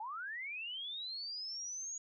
sine linear sweep, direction up, 818 to 6750 Hz, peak -40 dBFS, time 0-1.98 s, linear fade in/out 5 ms, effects none

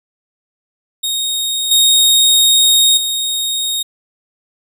sawtooth tone with level steps, 3729 Hz, A#7, in tune, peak -13 / -5 / -13 dBFS, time 1.03-3.83 s, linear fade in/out 10 ms, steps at 1.71 / 2.97 s, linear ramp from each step 5 ms, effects none

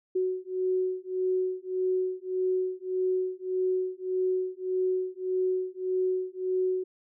sine beating tone pair, 370 / 371.7 Hz, F#4 / F#4, 0 / +8 cents, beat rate 1.7 Hz, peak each -29 dBFS, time 0.15-6.84 s, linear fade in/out 10 ms, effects none

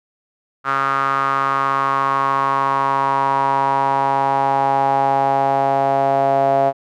sawtooth tone with band-pass filter sweep, 136.8 Hz, C#3, 23 cents flat, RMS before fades -17 dBFS, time 0.64-6.73 s, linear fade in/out 50 ms, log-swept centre 1300 to 680 Hz, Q 6, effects none

